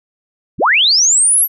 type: linear sweep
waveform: sine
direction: up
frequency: 36.71 to 11940 Hz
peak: -8 dBFS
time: 0.58-1.48 s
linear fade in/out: 50 ms
effects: none